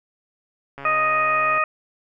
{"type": "click train", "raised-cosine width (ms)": 0.5, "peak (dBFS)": -21, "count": 112, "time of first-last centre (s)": [0.78, 1.579], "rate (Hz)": 139}
{"type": "harmonic tone", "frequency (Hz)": 622.3, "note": "D#5", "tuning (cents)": 0, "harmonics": [1, 2, 3, 4], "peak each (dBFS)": [-27, -19, -26, -24], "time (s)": [0.85, 1.64], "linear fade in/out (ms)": 2}
{"effects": []}